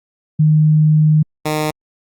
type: tone pair in turn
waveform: sine / 10% pulse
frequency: 154 / 153.37 Hz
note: D#3 / D#3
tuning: -17 / -25 cents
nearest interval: unison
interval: 8 cents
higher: first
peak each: -8 dBFS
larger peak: neither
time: 0.39-1.23 / 1.45-1.71 s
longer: first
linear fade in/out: 10 ms
effects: Opus 48 kbps